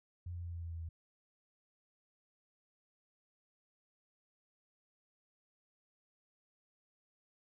sine tone with pitch steps, 87.7 / 86.74 / 85.8 / 84.86 / 83.93 / 83.02 / 82.11 Hz, F2 / F2 / F2 / F2 / E2 / E2 / E2, +8 / -11 / -30 / -49 / +32 / +13 / -6 cents, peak -40 dBFS, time 0.26-0.89 s, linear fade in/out 5 ms, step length 90 ms, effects none

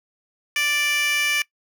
15% pulse tone with high-pass filter, 587.3 Hz, D5, in tune, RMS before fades -22 dBFS, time 0.56-1.42 s, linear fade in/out 2 ms, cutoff 2400 Hz, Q 2.3, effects noise-tail reverb RT60 0.1 s tail -21 dB re dry

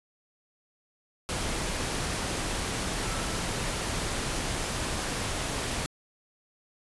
sine tone in noise, 1318.5 Hz, E6, in tune, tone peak -42 dBFS, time 3.05-3.37 s, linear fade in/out 0 ms, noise pink, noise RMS -31 dBFS, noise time 1.29-5.86 s, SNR -14 dB, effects resampled to 24000 Hz

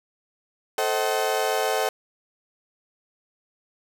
35% pulse chord, A diminished seventh, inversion none, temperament just, 440 / 528 / 633.6 / 760.3 Hz, A4 / C5 / Eb5 / Gb5, 0 / +16 / +31 / +47 cents, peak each -25 / -27 / -27 / -25 dBFS, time 0.78-1.89 s, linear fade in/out 2 ms, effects none

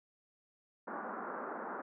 white band-pass noise, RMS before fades -42 dBFS, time 0.87-1.82 s, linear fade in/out 10 ms, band 200 to 1500 Hz, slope 48 dB/octave, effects none

